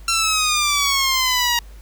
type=exponential sweep; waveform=10% pulse; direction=down; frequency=1361 to 944 Hz; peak=-8 dBFS; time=0.08-1.59 s; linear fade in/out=2 ms; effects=added 50 Hz sine -37 dBFS peak until 1.81 s + pink hiss -51 dBFS RMS until 1.81 s